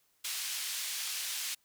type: band-pass noise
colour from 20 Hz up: pink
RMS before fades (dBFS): -37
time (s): 0.24-1.55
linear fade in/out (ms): 10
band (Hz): 2900 to 14000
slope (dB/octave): 12
effects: white hiss -72 dBFS RMS until 1.64 s